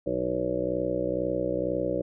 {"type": "harmonic tone", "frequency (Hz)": 62.1, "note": "B1", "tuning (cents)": 10, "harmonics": [1, 2, 3, 5, 6, 7, 8, 9, 10], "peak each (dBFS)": [-42, -39, -37, -32, -34, -42, -31, -30, -42], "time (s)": [0.06, 2.02], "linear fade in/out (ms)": 10, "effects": []}